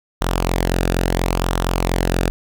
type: tone with flanger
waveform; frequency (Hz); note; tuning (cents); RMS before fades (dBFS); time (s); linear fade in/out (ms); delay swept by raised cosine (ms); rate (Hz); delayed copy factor
sawtooth; 44.24; F1; +23; -19; 0.21-2.3; 0; 0.43 to 0.96; 0.74; -0.5
effects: none